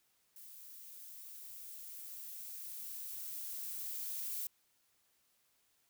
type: noise with level ramp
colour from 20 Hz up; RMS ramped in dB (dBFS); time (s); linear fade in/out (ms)
violet; -54 to -40; 0.36-4.47; 2
effects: white hiss -75 dBFS RMS until 5.89 s